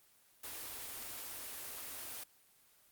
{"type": "band-stop noise", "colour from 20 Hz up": "white", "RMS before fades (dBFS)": -45, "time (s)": [0.43, 2.24], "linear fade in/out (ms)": 10, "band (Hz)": [130, 220], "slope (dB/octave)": 96, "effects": ["white hiss -67 dBFS RMS until 2.91 s", "Opus 24 kbps"]}